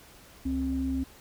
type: tone pair together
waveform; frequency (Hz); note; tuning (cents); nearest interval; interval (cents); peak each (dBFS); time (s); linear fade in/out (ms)
sine; 69.3 / 264.8; C#2 / C4; 0 / +21; octave + major seventh; 2321; -32 / -27; 0.45-1.04; 10
effects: tanh soft clip ceiling -19 dBFS + pink hiss -53 dBFS RMS until 1.2 s